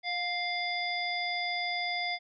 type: harmonic tone with a mistuned harmonic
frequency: 698.5 Hz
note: F5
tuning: in tune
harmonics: 1 / 3 / 5 / 7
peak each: -35 / -33 / -38 / -38 dBFS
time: 0.03-2.19 s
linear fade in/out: 50 ms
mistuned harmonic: 1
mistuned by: +30 cents
effects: none